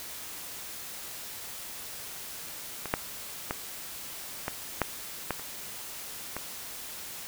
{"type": "clicks", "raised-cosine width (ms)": 0.5, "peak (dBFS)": [-20, -9, -14, -15, -9, -13, -26, -18], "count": 8, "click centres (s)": [2.857, 2.939, 3.509, 4.481, 4.817, 5.307, 5.396, 6.366], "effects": ["white hiss -41 dBFS RMS until 7.27 s"]}